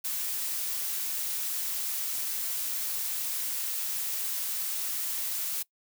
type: noise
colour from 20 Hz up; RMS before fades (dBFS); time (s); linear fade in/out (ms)
blue; -32; 0.04-5.63; 10
effects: noise-tail reverb RT60 0.1 s tail -22 dB re dry